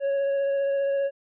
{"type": "tone with vibrato", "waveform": "triangle", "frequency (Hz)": 554.4, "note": "C#5", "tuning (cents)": 0, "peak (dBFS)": -20, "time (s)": [0, 1.11], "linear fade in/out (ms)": 50, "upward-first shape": "triangle", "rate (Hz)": 15, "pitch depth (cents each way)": 13, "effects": ["resampled to 8000 Hz"]}